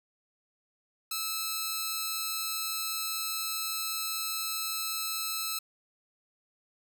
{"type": "tone pair together", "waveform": "10% pulse", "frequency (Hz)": [1304, 4149], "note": ["E6", "C8"], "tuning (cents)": [-19, -15], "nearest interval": "octave + minor sixth", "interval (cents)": 2004, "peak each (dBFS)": [-27, -27], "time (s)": [1.11, 5.59], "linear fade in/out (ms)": 5, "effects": []}